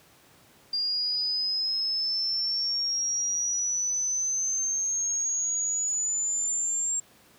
sine exponential sweep, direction up, 4790 to 7459 Hz, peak -25 dBFS, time 0.73-7 s, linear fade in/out 5 ms, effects pink hiss -57 dBFS RMS until 7.38 s + high-pass 100 Hz 12 dB/octave

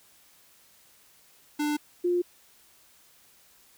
square / sine tone pair in turn, 297 / 353.2 Hz, D4 / F4, +20 / +20 cents, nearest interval minor third, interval 300 cents, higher second, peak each -26 / -22 dBFS, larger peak second, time 1.59-1.77 / 2.04-2.22 s, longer neither, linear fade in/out 10 ms, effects white hiss -59 dBFS RMS until 3.77 s

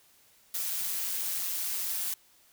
blue noise with amplitude modulation, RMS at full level -30 dBFS, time 0.54-2.14 s, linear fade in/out 5 ms, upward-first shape sine, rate 183 Hz, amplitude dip 55%, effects white hiss -62 dBFS RMS until 2.52 s

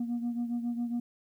sine beating tone pair, 236.9 / 244.2 Hz, A#3 / B3, +28 / -19 cents, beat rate 7.3 Hz, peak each -29 / -35 dBFS, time 0-1 s, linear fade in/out 5 ms, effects tanh soft clip ceiling -27 dBFS + 11-bit

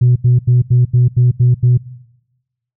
sine tone bursts, 123.47 Hz, B2, in tune, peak -5 dBFS, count 8, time 0.01-1.777 s, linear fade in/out 10 ms, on 150 ms, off 81 ms, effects noise-tail reverb RT60 1.0 s tail -20 dB re dry + tanh soft clip ceiling -4 dBFS

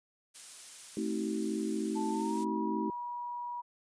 blue noise, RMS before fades -45 dBFS, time 0.34-2.45 s, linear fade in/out 20 ms
sine chord, A diminished seventh, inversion none, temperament just, 220 / 264 / 316.8 / 380.2 Hz, A3 / C4 / Eb4 / Gb4, 0 / +16 / +31 / +47 cents, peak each -35 / -40 / -35 / -38 dBFS, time 0.97-2.9 s, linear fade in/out 2 ms
sine tone with pitch glide, 880 to 965.2 Hz, A5 to B5, 0 to -40 cents, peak -36 dBFS, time 1.95-3.62 s, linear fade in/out 20 ms, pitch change +160 cents, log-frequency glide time 2.1-2.43 s
effects resampled to 22050 Hz

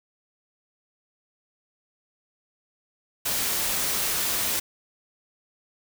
white noise, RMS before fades -26 dBFS, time 3.25-4.6 s, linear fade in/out 10 ms, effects none

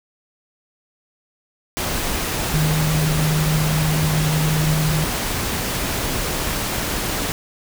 sine tone in noise, 154.7 Hz, D#3, 10 cents flat, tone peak -17 dBFS, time 2.54-5.04 s, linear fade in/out 0 ms, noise pink, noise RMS -23 dBFS, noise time 1.77-7.32 s, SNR +3 dB, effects none

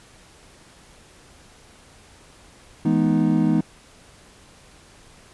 triangle chord, E major seventh, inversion none, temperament equal with one note detuned, 164.81 / 211.6 / 246.9 / 311.1 Hz, E3 / G#3 / B3 / D#4, 0 / +33 / 0 / 0 cents, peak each -20 dBFS, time 2.85-3.61 s, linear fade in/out 5 ms, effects pink hiss -50 dBFS RMS until 5.33 s + resampled to 24000 Hz

